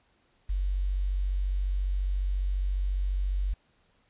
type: tone with quantisation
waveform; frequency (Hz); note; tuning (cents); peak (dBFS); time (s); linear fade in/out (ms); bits
sine; 47.25; F#1; +37; -25; 0.49-3.54; 10; 9
effects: pink hiss -68 dBFS RMS until 4.09 s + resampled to 8000 Hz